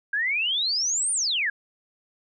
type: exponential two-way sweep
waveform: sine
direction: up then down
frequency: 1588 to 9380 to 1588 Hz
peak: -22 dBFS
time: 0.13-1.5 s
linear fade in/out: 5 ms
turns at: 1.12 s
effects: none